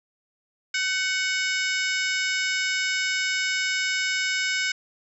harmonic tone with a mistuned harmonic, 740 Hz, F#5, in tune, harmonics 2 / 3 / 4 / 5 / 6 / 7 / 8 / 9 / 10, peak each -28 / -27 / -33 / -35 / -39 / -31 / -39 / -41 / -37 dBFS, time 0.74-4.72 s, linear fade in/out 5 ms, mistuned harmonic 2, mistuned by +44 cents, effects none

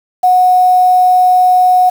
sine tone with quantisation, 732 Hz, F#5, 19 cents flat, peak -5 dBFS, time 0.23-1.9 s, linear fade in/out 10 ms, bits 5, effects none

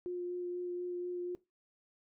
sine tone with vibrato, 355.4 Hz, F4, 30 cents sharp, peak -35 dBFS, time 0.06-1.35 s, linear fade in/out 0 ms, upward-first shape sine, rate 4.1 Hz, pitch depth 10 cents each way, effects noise-tail reverb RT60 0.2 s tail -18 dB re dry

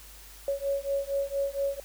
sine beating tone pair, 554 / 558.3 Hz, C#5 / C#5, -1 / +12 cents, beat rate 4.3 Hz, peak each -30 dBFS, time 0.48-1.8 s, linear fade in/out 2 ms, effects added 50 Hz sine -50 dBFS peak until 1.84 s + white hiss -50 dBFS RMS until 1.84 s

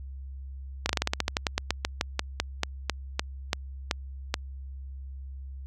slowing click train, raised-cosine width 0.2 ms, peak -7 dBFS, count 23, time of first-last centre 0.86-4.341 s, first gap 33 ms, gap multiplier 1.13, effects added 67 Hz sine -37 dBFS peak until 5.66 s

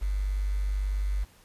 sine tone with quantisation, 49.1 Hz, G1, 4 cents sharp, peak -25 dBFS, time 0.01-1.25 s, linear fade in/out 20 ms, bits 8, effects pink hiss -58 dBFS RMS until 1.44 s + resampled to 32000 Hz

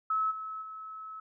sine tone with level steps, 1295 Hz, E6, 31 cents flat, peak -26 / -36 / -40 dBFS, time 0.1-1.2 s, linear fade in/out 5 ms, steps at 0.3 / 0.61 s, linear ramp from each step 20 ms, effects none

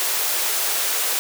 white high-pass noise, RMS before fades -22 dBFS, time 0-1.19 s, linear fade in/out 0 ms, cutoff 390 Hz, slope 24 dB/octave, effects none

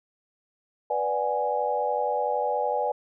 sine chord, G# half-diminished seventh, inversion first, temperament equal, 493.9 / 587.3 / 740 / 830.6 Hz, B4 / D5 / F#5 / G#5, 0 / 0 / 0 / 0 cents, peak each -29 / -29 / -32 / -27 dBFS, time 0.9-2.92 s, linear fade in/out 5 ms, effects none

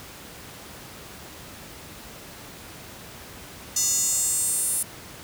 square tone with high-pass filter sweep, 401.6 Hz, G4, 42 cents sharp, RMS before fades -24 dBFS, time 3.76-4.83 s, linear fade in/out 5 ms, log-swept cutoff 6300 to 9800 Hz, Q 5.5, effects pink hiss -42 dBFS RMS until 5.23 s + high-pass 60 Hz 12 dB/octave

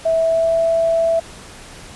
sine tone with pitch glide, 653 to 661 Hz, E5 to E5, -17 to +5 cents, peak -13 dBFS, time 0.05-1.2 s, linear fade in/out 10 ms, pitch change +22 cents, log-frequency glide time 0.18-0.58 s, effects pink hiss -38 dBFS RMS until 1.95 s + resampled to 24000 Hz

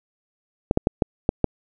clicks, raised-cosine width 2 ms, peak -3 dBFS, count 6, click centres 0.711 / 0.774 / 0.871 / 1.022 / 1.291 / 1.443 s, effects none

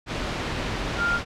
sine tone in noise, 1400 Hz, F6, 4 cents sharp, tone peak -21 dBFS, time 0.97-1.2 s, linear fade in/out 50 ms, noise pink, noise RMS -28 dBFS, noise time 0.06-1.25 s, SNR +4 dB, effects low-pass 4000 Hz 12 dB/octave

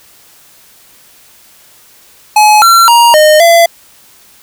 square tone with pitch steps, 848 / 1360 / 942 / 613 / 677 Hz, G#5 / F6 / A#5 / D#5 / E5, +36 / -46 / +18 / -26 / +46 cents, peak -3 dBFS, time 2.36-3.66 s, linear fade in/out 5 ms, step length 260 ms, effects white hiss -42 dBFS RMS until 4.42 s

